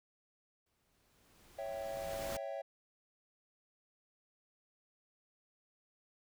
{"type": "noise with exponential growth", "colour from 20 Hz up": "pink", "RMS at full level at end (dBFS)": -42, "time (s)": [0.66, 2.37], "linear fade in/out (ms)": 5, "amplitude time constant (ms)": 370}
{"type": "chord", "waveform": "triangle", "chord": "C# diminished", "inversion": "none", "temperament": "equal", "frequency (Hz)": [554.4, 659.3, 784], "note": ["C#5", "E5", "G5"], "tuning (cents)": [0, 0, 0], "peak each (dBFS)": [-40, -41, -45], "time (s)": [1.58, 2.62], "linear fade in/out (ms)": 10}
{"effects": []}